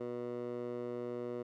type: tone with band-pass filter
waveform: 15% pulse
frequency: 121.4 Hz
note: B2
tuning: 29 cents flat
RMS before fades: -40 dBFS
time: 0-1.43 s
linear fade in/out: 10 ms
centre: 470 Hz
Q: 1.6
effects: none